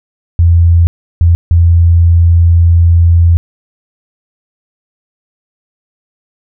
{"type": "tone bursts at uneven times", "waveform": "sine", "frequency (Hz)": 84.9, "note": "F2", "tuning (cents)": -48, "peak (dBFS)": -3, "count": 3, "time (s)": [[0.39, 0.87], [1.21, 1.35], [1.51, 3.37]], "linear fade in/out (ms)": 0, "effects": []}